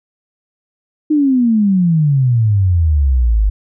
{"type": "exponential sweep", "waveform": "sine", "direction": "down", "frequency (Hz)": [311.1, 49], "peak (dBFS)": -9, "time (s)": [1.1, 3.5], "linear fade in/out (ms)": 10, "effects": []}